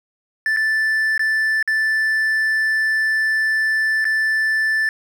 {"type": "tone with dropouts", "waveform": "triangle", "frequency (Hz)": 1760, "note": "A6", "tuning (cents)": 0, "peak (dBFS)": -14, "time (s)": [0.46, 4.89], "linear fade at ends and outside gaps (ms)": 1, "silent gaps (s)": [[0.564, 0.57], [1.178, 1.194], [1.627, 1.676], [4.044, 4.052]], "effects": []}